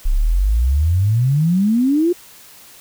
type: exponential sweep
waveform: sine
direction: up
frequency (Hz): 30.87 to 361.5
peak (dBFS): -12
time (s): 0.05-2.13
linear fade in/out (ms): 10
effects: white hiss -43 dBFS RMS until 2.8 s